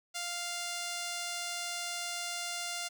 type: tone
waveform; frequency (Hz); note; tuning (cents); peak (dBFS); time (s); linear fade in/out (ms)
5% pulse; 698.5; F5; 0; -24; 0.14-2.89; 20
effects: none